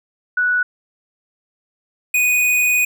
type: tone pair in turn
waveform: sine / square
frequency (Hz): 1475 / 2481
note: F#6 / D#7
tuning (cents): -6 / -6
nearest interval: major sixth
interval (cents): 900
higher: second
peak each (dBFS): -14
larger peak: neither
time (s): 0.37-0.63 / 2.14-2.85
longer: second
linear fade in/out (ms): 5
effects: none